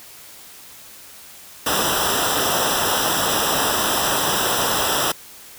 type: noise with comb filter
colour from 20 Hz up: pink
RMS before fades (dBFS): -20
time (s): 1.66-5.12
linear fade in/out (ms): 5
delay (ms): 0.45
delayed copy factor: -0.95
effects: white hiss -42 dBFS RMS until 5.58 s